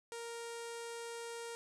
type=tone with low-pass filter; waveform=sawtooth; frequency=466.2 Hz; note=A#4; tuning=in tune; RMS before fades=-45 dBFS; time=0.12-1.55 s; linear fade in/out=0 ms; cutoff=9000 Hz; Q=2.2; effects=none